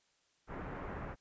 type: low-pass noise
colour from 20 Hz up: pink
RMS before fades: -43 dBFS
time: 0.47-1.16 s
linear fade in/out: 50 ms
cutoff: 1800 Hz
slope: 24 dB/octave
effects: white hiss -74 dBFS RMS until 1.2 s + resampled to 16000 Hz